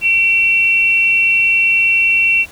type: tone pair together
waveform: sine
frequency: 2317 / 2715 Hz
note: D7 / F7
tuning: -24 / -50 cents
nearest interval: minor third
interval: 274 cents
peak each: -19 / -10 dBFS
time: 0.01-2.46 s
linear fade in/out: 50 ms
effects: pink hiss -40 dBFS RMS until 2.51 s